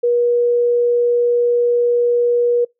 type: tone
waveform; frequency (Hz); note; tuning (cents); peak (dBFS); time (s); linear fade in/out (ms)
sine; 480.4; B4; -48; -12; 0.03-2.65; 10
effects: noise-tail reverb RT60 0.2 s tail -26 dB re dry